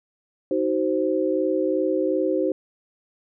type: chord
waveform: sine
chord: C diminished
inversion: first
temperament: just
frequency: 314 / 376.7 / 523.3 Hz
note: Eb4 / Gb4 / C5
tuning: +16 / +31 / 0 cents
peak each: -24 dBFS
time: 0.51-2.52 s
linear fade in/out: 2 ms
effects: none